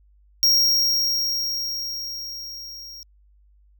square tone with level ramp, 5588 Hz, F8, in tune, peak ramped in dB -14 to -38 dBFS, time 0.43-3.03 s, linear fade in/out 0 ms, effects added 50 Hz sine -53 dBFS peak until 3.79 s

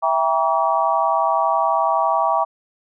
sine chord, E diminished seventh, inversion none, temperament just, 659.3 / 791.1 / 949.3 / 1139.2 Hz, E5 / G5 / Bb5 / Db6, 0 / +16 / +31 / +47 cents, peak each -21 dBFS, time 0.02-2.45 s, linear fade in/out 20 ms, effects none

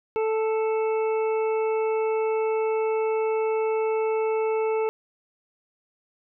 harmonic tone, 440 Hz, A4, in tune, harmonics 1 / 2 / 3 / 5 / 6, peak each -22 / -31 / -38 / -41 / -41 dBFS, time 0.16-4.89 s, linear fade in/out 0 ms, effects none

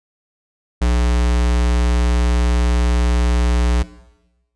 square tone, 60 Hz, B1, 49 cents flat, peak -14 dBFS, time 0.81-3.83 s, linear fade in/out 10 ms, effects noise-tail reverb RT60 1.0 s tail -17 dB re dry + resampled to 22050 Hz

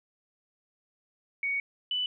sine tone pair in turn, 2236 / 2985 Hz, C#7 / F#7, +14 / +15 cents, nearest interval perfect fourth, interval 501 cents, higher second, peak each -27 dBFS, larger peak neither, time 1.43-1.6 / 1.91-2.06 s, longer first, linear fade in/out 2 ms, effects none

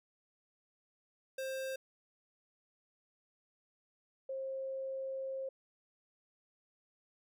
square / sine tone pair in turn, 529 / 533.3 Hz, C5 / C5, +19 / +33 cents, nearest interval unison, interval 14 cents, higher second, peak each -38 / -37 dBFS, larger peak second, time 1.38-1.76 / 4.29-5.49 s, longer second, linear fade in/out 5 ms, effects none

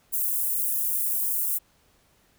white high-pass noise, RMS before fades -26 dBFS, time 0.12-1.59 s, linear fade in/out 20 ms, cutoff 10000 Hz, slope 24 dB/octave, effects pink hiss -63 dBFS RMS until 2.38 s

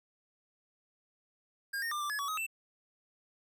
square tone with pitch steps, 1615 / 1840 / 1194 / 1176 / 1699 / 1131 / 1264 / 2668 Hz, G#6 / A#6 / D6 / D6 / G#6 / C#6 / D#6 / E7, -49 / -23 / +28 / +2 / +39 / +34 / +27 / +20 cents, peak -34 dBFS, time 1.73-2.466 s, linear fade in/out 10 ms, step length 92 ms, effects none

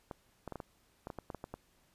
clicks, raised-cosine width 1 ms, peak -27 dBFS, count 12, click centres 0.112 / 0.477 / 0.523 / 0.557 / 0.602 / 1.071 / 1.102 / 1.187 / 1.302 / 1.347 / 1.441 / 1.54 s, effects pink hiss -70 dBFS RMS until 1.94 s + resampled to 32000 Hz

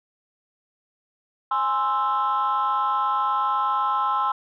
sine chord, Ab augmented, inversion none, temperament equal, 830.6 / 1046.5 / 1318.5 Hz, Ab5 / C6 / E6, 0 / 0 / 0 cents, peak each -25 / -22 / -23 dBFS, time 1.51-4.32 s, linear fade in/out 5 ms, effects tanh soft clip ceiling -15 dBFS

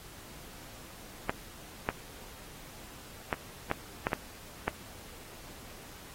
clicks, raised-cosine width 0.5 ms, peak -13 dBFS, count 7, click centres 1.295 / 1.889 / 3.328 / 3.714 / 4.069 / 4.132 / 4.68 s, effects pink hiss -50 dBFS RMS until 6.14 s + AAC 48 kbps

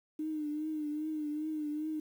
sine tone with vibrato, 304.8 Hz, D#4, 36 cents flat, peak -33 dBFS, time 0.19-2 s, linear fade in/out 5 ms, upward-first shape triangle, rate 2.5 Hz, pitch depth 59 cents each way, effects 10-bit

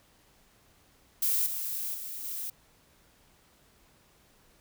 violet noise with level steps, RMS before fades -27 / -34 / -39 / -36 dBFS, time 1.22-2.5 s, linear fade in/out 5 ms, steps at 1.46 / 1.94 / 2.24 s, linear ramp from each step 5 ms, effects pink hiss -63 dBFS RMS until 4.6 s

